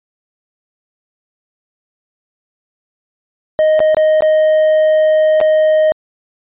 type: tone with dropouts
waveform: triangle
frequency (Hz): 622.3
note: D#5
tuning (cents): 0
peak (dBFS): -6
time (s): 3.59-5.92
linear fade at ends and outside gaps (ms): 0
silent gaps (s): 3.793-3.803 / 3.946-3.969 / 4.207-4.222 / 5.403-5.412
effects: resampled to 8000 Hz